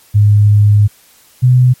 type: tone pair in turn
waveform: sine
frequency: 103.83 / 125.97 Hz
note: G#2 / B2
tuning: 0 / +35 cents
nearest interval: minor third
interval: 335 cents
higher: second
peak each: -4 dBFS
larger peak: neither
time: 0.14-0.88 / 1.42-1.74 s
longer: first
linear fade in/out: 20 ms
effects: white hiss -46 dBFS RMS until 1.8 s + MP3 64 kbps